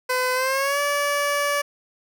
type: tone with pitch glide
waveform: 15% pulse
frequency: 507 to 575.7 Hz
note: B4 to D5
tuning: +45 to -35 cents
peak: -14 dBFS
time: 0.09-1.62 s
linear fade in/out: 10 ms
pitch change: +220 cents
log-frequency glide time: 0.34-0.8 s
effects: none